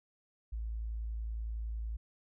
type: tone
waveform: sine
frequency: 55.4 Hz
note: A1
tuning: 13 cents sharp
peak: -35 dBFS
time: 0.52-1.97 s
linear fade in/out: 10 ms
effects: none